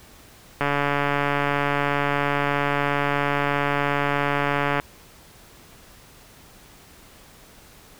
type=click train; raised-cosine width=0.5 ms; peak=-7 dBFS; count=600; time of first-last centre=0.61-4.799 s; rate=143 Hz; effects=pink hiss -49 dBFS RMS until 7.99 s